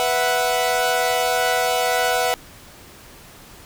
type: chord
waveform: sawtooth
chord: B suspended fourth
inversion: none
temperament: equal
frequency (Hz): 493.9 / 659.3 / 740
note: B4 / E5 / F#5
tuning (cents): 0 / 0 / 0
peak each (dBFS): -19 / -20 / -17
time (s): 0-2.34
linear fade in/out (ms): 0
effects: pink hiss -44 dBFS RMS until 3.65 s